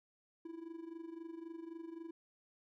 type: tone with amplitude modulation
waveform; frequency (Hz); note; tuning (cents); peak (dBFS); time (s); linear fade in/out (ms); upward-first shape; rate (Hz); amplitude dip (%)
triangle; 330.7; E4; +6; -40; 0.45-2.11; 5; sine; 23.8; 75
effects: none